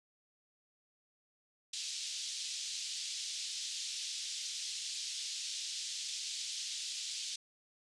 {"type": "band-pass noise", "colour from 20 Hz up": "pink", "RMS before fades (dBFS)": -41, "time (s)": [1.73, 7.36], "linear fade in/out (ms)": 5, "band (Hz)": [3400, 7300], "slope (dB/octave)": 24, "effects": ["resampled to 24000 Hz"]}